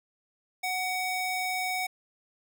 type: ring-modulated tone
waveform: square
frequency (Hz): 1498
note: F#6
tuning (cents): +21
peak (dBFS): -26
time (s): 0.63-1.87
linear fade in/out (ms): 10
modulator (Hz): 760
effects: none